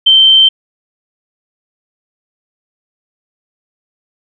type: tone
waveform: sine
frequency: 3115 Hz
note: G7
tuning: 12 cents flat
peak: -3 dBFS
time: 0.06-0.49 s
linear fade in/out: 10 ms
effects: none